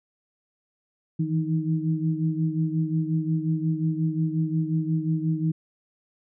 sine tone cluster, 159 / 164.6 / 313 Hz, D#3 / E3 / D#4, +38 / -2 / +10 cents, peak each -25 / -27 / -29 dBFS, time 1.19-5.52 s, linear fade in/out 10 ms, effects none

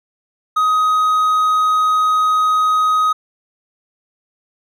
triangle tone, 1257 Hz, D#6, 17 cents sharp, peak -10 dBFS, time 0.56-3.13 s, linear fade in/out 10 ms, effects none

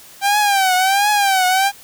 sawtooth tone with vibrato, 784 Hz, G5, in tune, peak -9 dBFS, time 0.21-1.72 s, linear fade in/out 50 ms, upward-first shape triangle, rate 1.4 Hz, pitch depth 130 cents each way, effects white hiss -42 dBFS RMS until 1.83 s

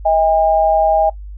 sine tone pair together, 637.5 / 806 Hz, D#5 / G5, +42 / +48 cents, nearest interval major third, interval 406 cents, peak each -13 dBFS, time 0.05-1.1 s, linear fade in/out 10 ms, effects noise-tail reverb RT60 0.1 s tail -20 dB re dry + added 50 Hz sine -28 dBFS peak until 1.37 s

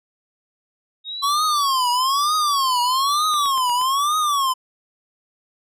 sine linear two-way sweep, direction up then down, 3729 to 5150 to 3742 Hz, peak -27 dBFS, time 1.04-3.52 s, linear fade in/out 50 ms, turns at 2.01 s
square tone with vibrato, 1100 Hz, C#6, 14 cents flat, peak -18 dBFS, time 1.22-4.54 s, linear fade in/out 20 ms, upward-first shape triangle, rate 1.1 Hz, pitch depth 240 cents each way
click train, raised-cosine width 0.3 ms, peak -21 dBFS, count 5, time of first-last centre 3.34-3.814 s, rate 8.43 Hz
effects resampled to 32000 Hz

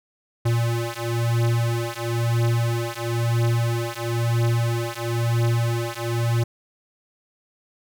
square beating tone pair, 116.54 / 117.54 Hz, A#2 / A#2, 0 / +15 cents, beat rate 1 Hz, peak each -24 dBFS, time 0.45-6.44 s, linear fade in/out 10 ms, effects none

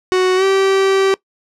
45% pulse tone with pitch glide, 370 to 387.3 Hz, F#4 to G4, 0 to -21 cents, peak -11 dBFS, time 0.12-1.14 s, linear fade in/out 0 ms, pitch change +79 cents, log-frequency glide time 0.36-0.44 s, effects noise-tail reverb RT60 0.1 s tail -21 dB re dry + low-pass 6000 Hz 12 dB/octave

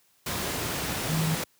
sine tone in noise, 159.8 Hz, D#3, 47 cents sharp, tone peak -24 dBFS, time 1.09-1.35 s, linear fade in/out 5 ms, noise pink, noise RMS -30 dBFS, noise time 0.26-1.44 s, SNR +3 dB, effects white hiss -65 dBFS RMS until 1.59 s + high-pass 80 Hz 12 dB/octave

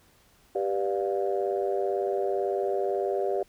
sine chord, G dominant seventh, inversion none, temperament just, 392 / 490 / 588 / 705.6 Hz, G4 / B4 / D5 / F5, 0 / -14 / +2 / +18 cents, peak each -27 / -32 / -31 / -32 dBFS, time 0.55-3.43 s, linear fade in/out 5 ms, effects tanh soft clip ceiling -15 dBFS + pink hiss -61 dBFS RMS until 3.48 s

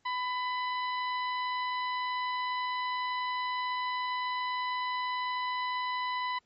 harmonic tone, 999 Hz, B5, 20 cents sharp, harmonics 1 / 2 / 3 / 4 / 5, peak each -31 / -37 / -44 / -43 / -54 dBFS, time 0.05-6.39 s, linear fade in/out 10 ms, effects pink hiss -72 dBFS RMS until 6.45 s + MP3 32 kbps

